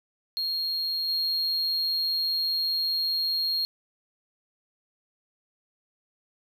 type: tone with level steps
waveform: triangle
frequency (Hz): 4255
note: C8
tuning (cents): +28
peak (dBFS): -25 / -23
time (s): 0.37-3.65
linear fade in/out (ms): 0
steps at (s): 1.08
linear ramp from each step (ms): 10
effects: none